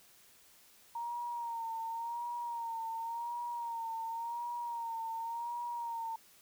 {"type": "tone with vibrato", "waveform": "sine", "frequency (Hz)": 930, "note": "A#5", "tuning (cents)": -4, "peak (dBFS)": -36, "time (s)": [0.95, 6.16], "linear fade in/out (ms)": 5, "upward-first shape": "sine", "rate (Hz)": 0.91, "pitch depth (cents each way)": 48, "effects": ["white hiss -62 dBFS RMS until 6.41 s"]}